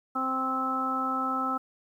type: harmonic tone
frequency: 261.6 Hz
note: C4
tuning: in tune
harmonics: 1 / 2 / 3 / 4 / 5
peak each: -33 / -40 / -35 / -38 / -28 dBFS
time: 0.15-1.58 s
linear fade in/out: 10 ms
effects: 10-bit